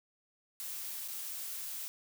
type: noise with dropouts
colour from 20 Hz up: blue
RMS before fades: -41 dBFS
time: 0.6-1.88 s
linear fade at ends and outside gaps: 0 ms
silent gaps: 1.078-1.084 s
effects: none